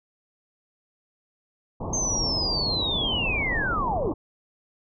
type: low-pass noise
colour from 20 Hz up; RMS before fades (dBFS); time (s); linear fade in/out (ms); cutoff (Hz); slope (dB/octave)
pink; -30; 1.8-4.14; 10; 1100; 96
type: linear sweep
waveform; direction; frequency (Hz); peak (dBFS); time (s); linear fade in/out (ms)
sine; down; 6370 to 267.8; -24; 1.93-4.12; 5
effects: none